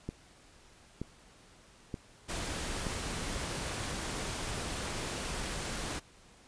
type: click train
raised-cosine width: 3 ms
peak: -23 dBFS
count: 4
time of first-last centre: 0.09-2.868 s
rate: 1.08 Hz
type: noise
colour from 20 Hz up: pink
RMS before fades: -37 dBFS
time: 2.28-6 s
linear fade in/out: 20 ms
effects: pink hiss -59 dBFS RMS until 6.47 s + resampled to 22050 Hz